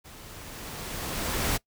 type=noise with level ramp; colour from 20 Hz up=pink; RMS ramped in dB=-48 to -26 dBFS; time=0.04-1.58 s; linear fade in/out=20 ms; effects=noise-tail reverb RT60 0.1 s tail -22 dB re dry